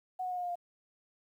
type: tone with pitch steps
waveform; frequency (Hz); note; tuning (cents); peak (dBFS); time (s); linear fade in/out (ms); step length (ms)
sine; 740 / 731.9 / 723.9 / 716 / 708.2 / 700.5; F#5 / F#5 / F#5 / F5 / F5 / F5; 0 / -19 / -38 / +43 / +24 / +5; -33; 0.19-0.556; 10; 61
effects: 11-bit